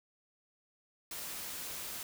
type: noise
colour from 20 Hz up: white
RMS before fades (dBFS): -42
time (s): 1.11-2.03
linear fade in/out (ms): 2
effects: none